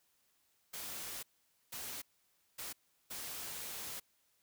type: noise bursts at uneven times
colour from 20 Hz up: white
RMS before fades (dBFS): -44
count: 4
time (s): 0.73-1.23 / 1.72-2.02 / 2.58-2.73 / 3.1-4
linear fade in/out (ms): 10
effects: white hiss -75 dBFS RMS until 4.42 s